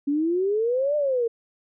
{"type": "exponential two-way sweep", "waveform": "sine", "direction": "up then down", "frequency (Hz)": [278, 604, 452.7], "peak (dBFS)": -20, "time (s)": [0.07, 1.28], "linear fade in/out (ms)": 10, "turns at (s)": 0.96, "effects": []}